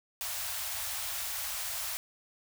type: band-stop noise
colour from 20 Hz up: white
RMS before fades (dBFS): -36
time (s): 0.21-1.97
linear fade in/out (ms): 0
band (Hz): 110 to 580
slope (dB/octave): 96
effects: none